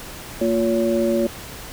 sine tone cluster, 229.5 / 351 / 565 Hz, A#3 / F4 / C#5, -27 / +9 / +33 cents, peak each -21 dBFS, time 0.41-1.27 s, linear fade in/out 5 ms, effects pink hiss -36 dBFS RMS until 1.72 s

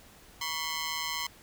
10% pulse ring-modulated tone, 1038 Hz, C6, 14 cents flat, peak -20 dBFS, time 0.41-1.27 s, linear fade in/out 5 ms, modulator 78.1 Hz, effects pink hiss -55 dBFS RMS until 1.42 s

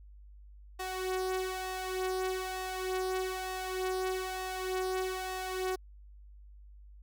sawtooth tone with flanger, 373.1 Hz, F#4, 14 cents sharp, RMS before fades -35 dBFS, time 0.79-5.76 s, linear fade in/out 10 ms, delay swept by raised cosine 1.1 to 2.9 ms, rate 1.1 Hz, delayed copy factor +0.6, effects added 50 Hz sine -50 dBFS peak until 7.02 s

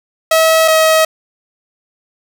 sawtooth tone pair in turn, 644 / 637 Hz, E5 / D#5, -41 / +41 cents, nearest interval unison, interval 18 cents, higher first, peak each -4 dBFS, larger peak neither, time 0.31-0.68 / 0.68-1.05 s, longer neither, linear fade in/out 5 ms, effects none

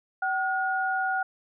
sine tone pair together, 762.3 / 1439 Hz, G5 / F#6, -49 / -49 cents, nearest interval major seventh, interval 1100 cents, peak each -27 dBFS, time 0.22-1.23 s, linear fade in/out 5 ms, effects none

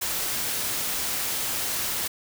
white noise, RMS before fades -28 dBFS, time 0.01-2.08 s, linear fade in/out 10 ms, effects none

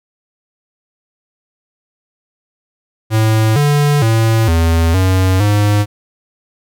square tone with pitch steps, 110 / 145.8 / 112.4 / 82.6 / 93.6 / 103.6 Hz, A2 / D3 / A2 / E2 / F#2 / G#2, 0 / -12 / +37 / +4 / +20 / -4 cents, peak -10 dBFS, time 3.1-5.86 s, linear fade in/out 50 ms, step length 460 ms, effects none

